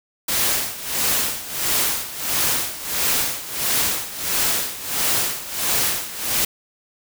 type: noise with tremolo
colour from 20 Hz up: white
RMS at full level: -19 dBFS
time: 0.28-6.45 s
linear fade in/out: 5 ms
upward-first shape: sine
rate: 1.5 Hz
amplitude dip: 80%
effects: none